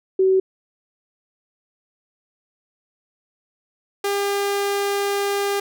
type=tone pair in turn; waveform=sine / sawtooth; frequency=379.2 / 401.7 Hz; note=F#4 / G4; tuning=+43 / +42 cents; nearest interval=minor second; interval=99 cents; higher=second; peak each=-13 / -16 dBFS; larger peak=first; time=0.19-0.4 / 4.04-5.6 s; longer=second; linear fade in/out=5 ms; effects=none